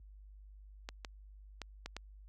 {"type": "clicks", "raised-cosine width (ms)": 0.2, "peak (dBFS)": -24, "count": 5, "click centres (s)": [0.889, 1.048, 1.617, 1.86, 1.966], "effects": ["added 50 Hz sine -47 dBFS peak until 2.28 s", "high-pass 60 Hz 12 dB/octave"]}